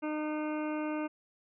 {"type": "harmonic tone", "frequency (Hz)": 305, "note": "D#4", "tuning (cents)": -34, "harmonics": [1, 2, 3, 4, 5, 7, 8, 9], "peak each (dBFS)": [-33, -39, -43, -45, -47, -50, -51, -52], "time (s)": [0.02, 1.08], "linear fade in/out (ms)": 20, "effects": []}